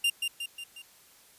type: tone with echo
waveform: 45% pulse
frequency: 2794 Hz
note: F7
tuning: in tune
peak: -23 dBFS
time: 0.04-0.1 s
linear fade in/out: 5 ms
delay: 180 ms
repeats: 4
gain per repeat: -5 dB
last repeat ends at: 0.82 s
effects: white hiss -58 dBFS RMS until 1.38 s + resampled to 32000 Hz